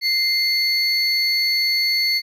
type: tone pair together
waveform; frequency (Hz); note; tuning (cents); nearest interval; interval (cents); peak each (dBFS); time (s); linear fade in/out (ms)
triangle; 2087 / 4418; C7 / C#8; -5 / -7; octave + minor second; 1298; -20 / -17; 0.01-2.22; 50
effects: none